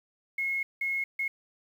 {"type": "tone bursts at uneven times", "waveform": "sine", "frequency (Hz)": 2168, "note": "C#7", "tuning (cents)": -39, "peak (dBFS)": -27, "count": 3, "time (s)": [[0.38, 0.63], [0.81, 1.04], [1.19, 1.28]], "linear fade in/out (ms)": 5, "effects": ["9-bit"]}